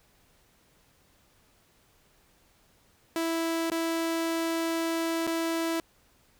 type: tone with dropouts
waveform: sawtooth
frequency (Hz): 329.6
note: E4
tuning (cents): 0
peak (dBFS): -23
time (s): 3.16-5.8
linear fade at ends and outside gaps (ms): 1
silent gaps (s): 3.701-3.717 / 5.268-5.274
effects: pink hiss -64 dBFS RMS until 6.39 s